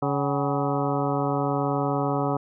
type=harmonic tone with a mistuned harmonic; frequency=140.7 Hz; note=C#3; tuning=26 cents sharp; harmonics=1 / 2 / 3 / 4 / 5 / 6 / 7 / 8 / 9; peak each=-28 / -28 / -30 / -31 / -30 / -35 / -34 / -36 / -34 dBFS; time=0.02-2.37 s; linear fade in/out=5 ms; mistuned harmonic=5; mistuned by=+96 cents; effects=none